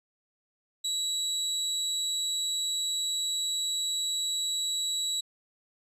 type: tone with amplitude modulation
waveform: 30% pulse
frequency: 3900 Hz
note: B7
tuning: 23 cents flat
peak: -24 dBFS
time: 0.84-5.21 s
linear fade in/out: 10 ms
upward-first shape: sine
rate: 169 Hz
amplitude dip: 30%
effects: resampled to 32000 Hz